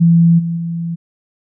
sine tone with level steps, 168.1 Hz, E3, 34 cents sharp, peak -6 / -16 / -18 dBFS, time 0-0.96 s, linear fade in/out 20 ms, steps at 0.38 / 0.56 s, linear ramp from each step 20 ms, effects none

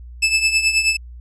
sawtooth tone with tremolo, 2623 Hz, E7, 9 cents flat, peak -8 dBFS, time 0.22-0.97 s, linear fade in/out 10 ms, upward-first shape triangle, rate 9.4 Hz, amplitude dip 75%, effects added 60 Hz sine -34 dBFS peak until 1.2 s + resampled to 22050 Hz

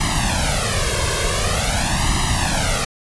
pink noise with flanger, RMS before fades -19 dBFS, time 0-2.85 s, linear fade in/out 10 ms, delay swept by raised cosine 1 to 1.9 ms, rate 0.46 Hz, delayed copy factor +0.95, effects resampled to 24000 Hz

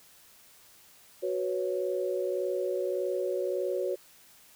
sine chord, F# suspended fourth, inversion none, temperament just, 370 / 493.3 / 555 Hz, F#4 / B4 / C#5, 0 / -2 / +2 cents, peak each -31 / -34 / -32 dBFS, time 1.22-3.96 s, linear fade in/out 20 ms, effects white hiss -57 dBFS RMS until 4.55 s

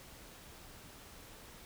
silence, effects pink hiss -54 dBFS RMS until 1.65 s

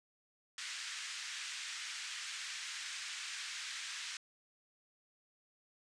pink band-pass noise, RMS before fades -44 dBFS, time 0.58-4.17 s, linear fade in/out 2 ms, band 1600 to 7900 Hz, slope 24 dB/octave, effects resampled to 22050 Hz

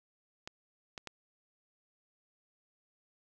clicks, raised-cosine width 0.2 ms, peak -24 dBFS, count 3, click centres 0.475 / 0.978 / 1.073 s, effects none

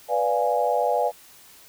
sine chord, B diminished seventh, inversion none, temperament equal, 493.9 / 587.3 / 698.5 / 830.6 Hz, B4 / D5 / F5 / Ab5, 0 / 0 / 0 / 0 cents, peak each -25 dBFS, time 0.08-1.12 s, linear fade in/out 50 ms, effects white hiss -50 dBFS RMS until 1.68 s

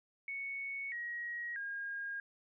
sine tone with pitch steps, 2217 / 1896.9 / 1622.9 Hz, C#7 / A#6 / G#6, 0 / +30 / -40 cents, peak -38 dBFS, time 0.28-2.2 s, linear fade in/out 2 ms, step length 640 ms, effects none

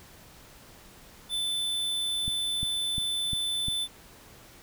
square tone, 3520 Hz, A7, in tune, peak -28 dBFS, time 1.29-3.88 s, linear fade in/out 50 ms
click train, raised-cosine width 5 ms, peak -22 dBFS, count 5, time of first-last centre 2.28-3.684 s, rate 2.85 Hz
effects pink hiss -52 dBFS RMS until 4.62 s

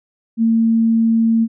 sine tone, 226.7 Hz, A#3, 48 cents flat, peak -11 dBFS, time 0.37-1.48 s, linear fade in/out 50 ms, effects none

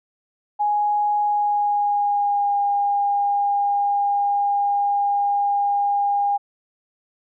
sine tone with pitch glide, 830.6 to 809.8 Hz, G#5 to G#5, 0 to -44 cents, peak -17 dBFS, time 0.59-6.38 s, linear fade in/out 20 ms, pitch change -44 cents, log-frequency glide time 1.2-2.59 s, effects none

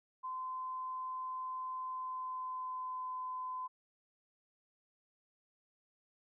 sine tone with pitch glide, 1029 to 1019.5 Hz, C6 to C6, -29 to -45 cents, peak -38 dBFS, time 0.23-3.68 s, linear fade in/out 20 ms, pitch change -16 cents, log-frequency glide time 1.85-3.09 s, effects none

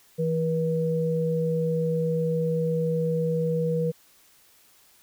sine tone pair together, 163.6 / 482.8 Hz, E3 / B4, -13 / -39 cents, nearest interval octave + perfect fifth, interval 1874 cents, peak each -25 dBFS, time 0.18-3.92 s, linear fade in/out 20 ms, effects white hiss -58 dBFS RMS until 5.02 s

